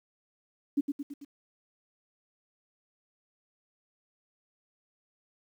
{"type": "tone with echo", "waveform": "sine", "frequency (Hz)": 284.4, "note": "C#4", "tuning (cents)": 45, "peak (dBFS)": -22, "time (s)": [0.77, 0.81], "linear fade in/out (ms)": 10, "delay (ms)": 110, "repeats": 4, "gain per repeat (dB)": -5, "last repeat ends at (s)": 1.25, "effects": ["10-bit"]}